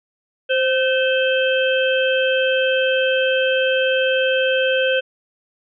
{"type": "harmonic tone with a mistuned harmonic", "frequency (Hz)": 523.3, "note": "C5", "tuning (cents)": 0, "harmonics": [1, 3, 5, 6], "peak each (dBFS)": [-17, -22, -24, -25], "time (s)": [0.49, 5.01], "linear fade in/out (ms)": 20, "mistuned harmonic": 3, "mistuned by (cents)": -38, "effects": []}